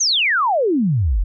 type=exponential sweep; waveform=sine; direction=down; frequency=6645 to 39.41 Hz; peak=-14 dBFS; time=0-1.24 s; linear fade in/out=10 ms; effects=none